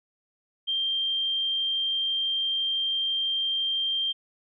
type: tone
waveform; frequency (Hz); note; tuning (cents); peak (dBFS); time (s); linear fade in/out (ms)
sine; 3173; G7; +20; -24; 0.67-4.13; 20
effects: none